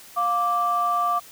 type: tone pair together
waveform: sine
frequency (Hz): 704.8 / 1171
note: F5 / D6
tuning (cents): +16 / -5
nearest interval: major sixth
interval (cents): 879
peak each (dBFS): -24 / -20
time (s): 0.16-1.2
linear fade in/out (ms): 20
effects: tanh soft clip ceiling -13 dBFS + white hiss -46 dBFS RMS until 1.31 s